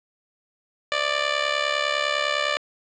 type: tone with amplitude modulation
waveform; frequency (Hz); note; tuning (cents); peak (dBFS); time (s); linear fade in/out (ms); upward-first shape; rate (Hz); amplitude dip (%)
10% pulse; 589; D5; +5; -10; 0.92-2.57; 0; sine; 69.9; 75
effects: resampled to 16000 Hz + 8-bit